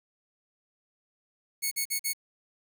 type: tone bursts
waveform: 5% pulse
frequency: 2206 Hz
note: C#7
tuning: 9 cents flat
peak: -17 dBFS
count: 4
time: 1.62-2.135 s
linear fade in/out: 20 ms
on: 95 ms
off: 45 ms
effects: 9-bit